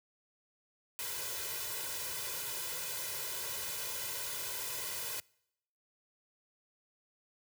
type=noise with comb filter; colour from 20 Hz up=white; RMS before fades=-39 dBFS; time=0.99-5.2 s; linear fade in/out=0 ms; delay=2 ms; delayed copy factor=+0.95; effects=noise-tail reverb RT60 0.8 s tail -26 dB re dry + high-pass 80 Hz 12 dB/octave